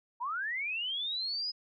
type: linear sweep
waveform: sine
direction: up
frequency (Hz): 908 to 5070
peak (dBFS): -32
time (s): 0.2-1.52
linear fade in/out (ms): 20
effects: none